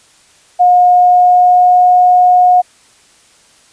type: tone with pitch glide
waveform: sine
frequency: 718 to 723.4 Hz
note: F5 to F#5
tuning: +48 to -39 cents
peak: -4 dBFS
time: 0.59-2.62 s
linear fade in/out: 20 ms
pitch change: +13 cents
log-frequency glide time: 0.91-1.89 s
effects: white hiss -47 dBFS RMS until 3.72 s + resampled to 22050 Hz